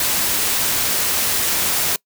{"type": "noise", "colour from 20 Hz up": "white", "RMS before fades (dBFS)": -19, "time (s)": [0, 1.96], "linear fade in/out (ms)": 2, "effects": ["noise-tail reverb RT60 0.1 s tail -24 dB re dry"]}